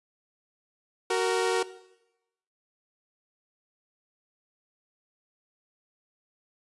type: tone pair together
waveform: sawtooth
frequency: 373.9 / 464.4 Hz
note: F#4 / A#4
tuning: +18 / -7 cents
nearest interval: major third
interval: 375 cents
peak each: -23 dBFS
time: 1.1-1.63 s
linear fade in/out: 5 ms
effects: noise-tail reverb RT60 0.9 s tail -17 dB re dry + resampled to 24000 Hz